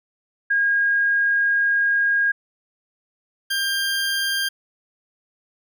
sine / 20% pulse tone pair in turn, 1629 / 1594.6 Hz, G#6 / G6, -34 / +29 cents, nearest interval unison, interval 37 cents, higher first, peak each -16 dBFS, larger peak neither, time 0.5-2.32 / 3.5-4.49 s, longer first, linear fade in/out 10 ms, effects none

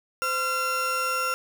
35% pulse tone pair together, 514 / 1370.4 Hz, C5 / F6, -31 / -33 cents, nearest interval octave + perfect fourth, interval 1698 cents, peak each -31 / -23 dBFS, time 0.22-1.34 s, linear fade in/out 0 ms, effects none

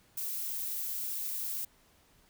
violet noise, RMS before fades -36 dBFS, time 0.17-1.65 s, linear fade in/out 5 ms, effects pink hiss -65 dBFS RMS until 2.29 s

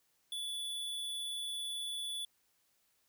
square tone, 3447 Hz, A7, 36 cents flat, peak -38 dBFS, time 0.32-2.25 s, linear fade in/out 2 ms, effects white hiss -75 dBFS RMS until 3.08 s

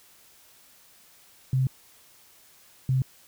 sine tone bursts at uneven times, 130.81 Hz, C3, in tune, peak -20 dBFS, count 2, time 1.53-1.67 / 2.89-3.02 s, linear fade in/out 2 ms, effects white hiss -56 dBFS RMS until 3.27 s

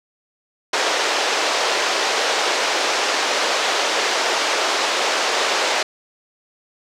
pink band-pass noise, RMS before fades -20 dBFS, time 0.73-5.83 s, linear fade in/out 5 ms, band 430 to 6400 Hz, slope 24 dB/octave, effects none

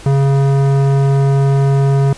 sine tone with tanh clipping, 137.9 Hz, C#3, 9 cents flat, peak -11 dBFS, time 0.06-2.13 s, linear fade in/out 2 ms, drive 16 dB, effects pink hiss -36 dBFS RMS until 2.17 s + resampled to 22050 Hz

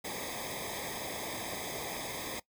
pink noise with comb filter, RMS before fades -39 dBFS, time 0.04-2.4 s, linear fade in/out 10 ms, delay 0.7 ms, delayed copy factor -0.95, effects noise-tail reverb RT60 0.1 s tail -19 dB re dry

